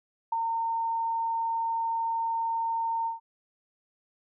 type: tone with ADSR envelope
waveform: sine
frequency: 913 Hz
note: A#5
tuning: 36 cents flat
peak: -22 dBFS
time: 0.32-3.2 s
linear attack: 7 ms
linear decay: 12 ms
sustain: -4 dB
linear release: 140 ms
effects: none